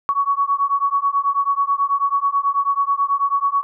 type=beating tone pair; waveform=sine; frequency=1116 / 1125.2 Hz; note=C#6 / C#6; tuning=+11 / +26 cents; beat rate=9.2 Hz; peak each=-19 dBFS; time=0.09-3.63 s; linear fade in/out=0 ms; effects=none